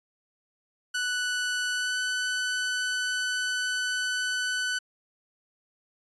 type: tone with pitch glide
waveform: sawtooth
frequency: 1485 to 1498.8 Hz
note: F#6 to F#6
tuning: +6 to +22 cents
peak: -23 dBFS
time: 0.94-4.79 s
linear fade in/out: 10 ms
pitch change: +16 cents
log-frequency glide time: 1.72-1.96 s
effects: resampled to 22050 Hz